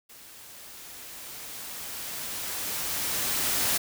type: noise with level ramp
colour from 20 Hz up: white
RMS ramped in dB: -49 to -25 dBFS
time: 0.09-3.78 s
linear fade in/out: 10 ms
effects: none